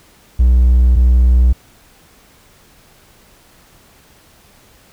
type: tone pair in turn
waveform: triangle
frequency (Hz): 61.6 / 61.6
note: B1 / B1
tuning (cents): -4 / -4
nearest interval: unison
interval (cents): 0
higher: neither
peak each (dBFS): -4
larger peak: neither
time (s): 0.39-0.96 / 0.96-1.53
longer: neither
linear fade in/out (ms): 10
effects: tanh soft clip ceiling 0 dBFS + pink hiss -48 dBFS RMS until 4.92 s